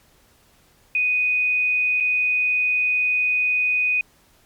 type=tone with dropouts; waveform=sine; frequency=2489 Hz; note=D#7; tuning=in tune; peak=-17 dBFS; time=0.95-4.01 s; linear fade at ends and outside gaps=2 ms; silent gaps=2.002-2.006 s; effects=pink hiss -57 dBFS RMS until 4.45 s + MP3 96 kbps